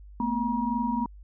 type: tone cluster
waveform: sine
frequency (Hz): 224.1 / 247.1 / 954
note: A3 / B3 / A#5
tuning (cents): +32 / +1 / +40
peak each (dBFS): -29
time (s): 0.2-1.06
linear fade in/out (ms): 2
effects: added 50 Hz sine -44 dBFS peak until 1.23 s